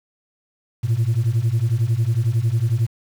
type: beating tone pair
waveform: sine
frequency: 108.9 / 119.9 Hz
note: A2 / A#2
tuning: -17 / +49 cents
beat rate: 11 Hz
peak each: -18 / -17 dBFS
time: 0.83-2.87 s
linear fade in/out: 20 ms
effects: tanh soft clip ceiling -13 dBFS + 7-bit